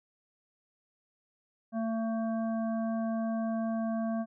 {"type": "harmonic tone", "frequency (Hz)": 224.8, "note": "A3", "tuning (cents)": 37, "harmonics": [1, 3, 5, 7], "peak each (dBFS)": [-30, -35, -46, -50], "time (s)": [1.72, 4.26], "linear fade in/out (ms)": 50, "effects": []}